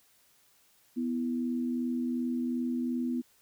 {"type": "tone pair together", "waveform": "sine", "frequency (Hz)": [246.9, 329.6], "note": ["B3", "E4"], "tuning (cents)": [0, 0], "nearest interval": "perfect fourth", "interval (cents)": 500, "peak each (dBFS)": [-29, -37], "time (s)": [0.96, 3.22], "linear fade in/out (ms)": 20, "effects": ["white hiss -65 dBFS RMS until 3.41 s"]}